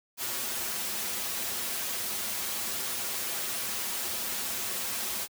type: noise with comb filter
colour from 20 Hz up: white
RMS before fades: -33 dBFS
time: 0.17-5.28 s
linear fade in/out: 50 ms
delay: 6.7 ms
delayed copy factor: -0.7
effects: high-pass 100 Hz 12 dB/octave